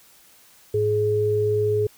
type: tone pair together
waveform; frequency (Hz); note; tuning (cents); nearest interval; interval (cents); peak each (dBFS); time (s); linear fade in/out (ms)
sine; 106.3 / 421.5; G#2 / G#4; +41 / +26; 2 octaves; 2385; -25 / -19; 0.74-1.87; 5
effects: white hiss -53 dBFS RMS until 1.97 s